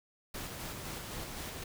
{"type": "noise with tremolo", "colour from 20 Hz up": "pink", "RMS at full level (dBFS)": -41, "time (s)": [0.34, 1.64], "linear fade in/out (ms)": 5, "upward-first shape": "square", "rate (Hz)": 3.9, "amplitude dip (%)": 25, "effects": []}